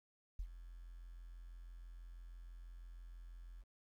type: tone with ADSR envelope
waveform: sine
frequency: 43.06 Hz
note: F1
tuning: 24 cents flat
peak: -37 dBFS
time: 0.39-3.64 s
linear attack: 6 ms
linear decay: 68 ms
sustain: -13 dB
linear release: 33 ms
effects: 12-bit